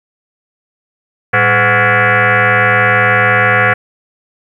sine tone with frequency modulation, 111.9 Hz, A2, 30 cents sharp, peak -7 dBFS, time 1.33-3.74 s, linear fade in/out 10 ms, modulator 310 Hz, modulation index 6.6, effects 8-bit

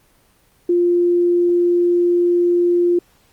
sine tone, 349.7 Hz, F4, 2 cents sharp, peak -12 dBFS, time 0.69-2.99 s, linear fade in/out 5 ms, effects pink hiss -56 dBFS RMS until 3.32 s + Opus 24 kbps

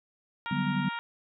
harmonic tone, 467.4 Hz, A#4, 5 cents sharp, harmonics 2 / 3 / 4 / 5 / 6 / 7 / 8, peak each -36 / -37 / -42 / -44 / -45 / -46 / -50 dBFS, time 0.46-0.99 s, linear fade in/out 0 ms
sine chord, G major seventh, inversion second, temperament equal, 146.83 / 185 / 196 / 246.9 Hz, D3 / F#3 / G3 / B3, 0 / 0 / 0 / 0 cents, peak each -32 dBFS, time 0.51-0.89 s, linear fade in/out 5 ms
effects none

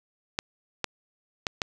clicks, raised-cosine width 0.2 ms, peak -9 dBFS, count 4, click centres 0.389 / 0.843 / 1.468 / 1.618 s, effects none

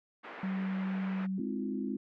white band-pass noise, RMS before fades -46 dBFS, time 0.23-1.27 s, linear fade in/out 20 ms, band 240 to 2100 Hz, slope 24 dB/octave
sine tone, 190.3 Hz, F#3, 49 cents sharp, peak -31 dBFS, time 0.43-1.4 s, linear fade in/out 5 ms
sine chord, F minor seventh, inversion first, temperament equal with one note detuned, 207.7 / 261.6 / 317.1 / 349.2 Hz, Ab3 / C4 / Eb4 / F4, 0 / 0 / +33 / 0 cents, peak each -36 / -36 / -42 / -41 dBFS, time 1.38-1.97 s, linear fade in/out 5 ms
effects none

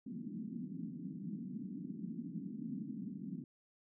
white band-pass noise, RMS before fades -44 dBFS, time 0.06-3.44 s, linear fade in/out 5 ms, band 160 to 270 Hz, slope 48 dB/octave, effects none

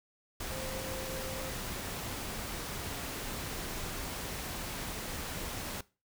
sine tone in noise, 525 Hz, C5, 6 cents sharp, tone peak -42 dBFS, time 0.51-1.5 s, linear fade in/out 5 ms, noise pink, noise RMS -39 dBFS, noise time 0.4-5.81 s, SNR -6 dB, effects noise-tail reverb RT60 0.3 s tail -20 dB re dry

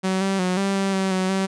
sawtooth tone with pitch steps, 188.6 / 194 / 182.5 / 196.2 / 194.9 / 191.4 / 186.8 / 192.1 Hz, F#3 / G3 / F#3 / G3 / G3 / G3 / F#3 / G3, +33 / -18 / -24 / +2 / -10 / -41 / +17 / -35 cents, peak -16 dBFS, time 0.03-1.47 s, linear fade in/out 20 ms, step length 180 ms, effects resampled to 22050 Hz

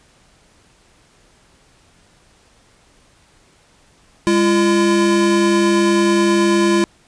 square tone pair together, 202.8 / 341.1 Hz, G#3 / F4, -41 / -41 cents, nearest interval major sixth, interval 900 cents, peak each -18 / -14 dBFS, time 4.27-6.84 s, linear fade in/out 0 ms, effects pink hiss -53 dBFS RMS until 7.07 s + resampled to 22050 Hz

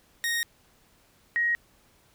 sawtooth / sine tone pair in turn, 1864.7 / 1886.4 Hz, A#6 / A#6, 0 / +20 cents, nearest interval unison, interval 20 cents, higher second, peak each -22 dBFS, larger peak neither, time 0.24-0.43 / 1.36-1.55 s, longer neither, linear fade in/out 0 ms, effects pink hiss -62 dBFS RMS until 2.14 s

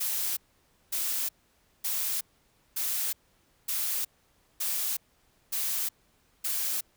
blue noise bursts, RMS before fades -30 dBFS, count 8, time 0-6.81 s, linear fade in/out 10 ms, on 370 ms, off 550 ms, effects pink hiss -67 dBFS RMS until 6.96 s

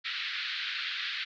white band-pass noise, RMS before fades -35 dBFS, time 0.04-1.25 s, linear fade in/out 20 ms, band 1400 to 4200 Hz, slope 48 dB/octave, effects none

